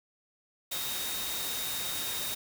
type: tone in noise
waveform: sine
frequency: 3720 Hz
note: A#7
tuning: 4 cents flat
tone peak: -38 dBFS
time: 0.71-2.35 s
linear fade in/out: 10 ms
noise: white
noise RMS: -35 dBFS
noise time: 0.71-2.35 s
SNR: -6 dB
effects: none